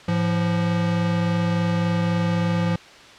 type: tone pair together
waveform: square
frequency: 108.2 / 172.5 Hz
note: A2 / F3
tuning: -29 / -21 cents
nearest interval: minor sixth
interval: 808 cents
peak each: -26 / -21 dBFS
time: 0.08-2.76 s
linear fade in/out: 5 ms
effects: white hiss -44 dBFS RMS until 3.18 s + low-pass 4000 Hz 12 dB/octave